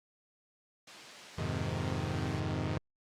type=high-pass noise; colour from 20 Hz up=white; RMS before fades=-47 dBFS; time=0.87-2.4 s; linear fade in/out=5 ms; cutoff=120 Hz; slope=24 dB/octave
type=chord; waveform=sawtooth; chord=F minor seventh; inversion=none; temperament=equal with one note detuned; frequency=87.31 / 103.83 / 129.53 / 155.56 Hz; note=F2 / Ab2 / C3 / Eb3; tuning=0 / 0 / -17 / 0 cents; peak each=-34 dBFS; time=1.38-2.78 s; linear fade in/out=5 ms
effects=low-pass 5000 Hz 12 dB/octave + Opus 48 kbps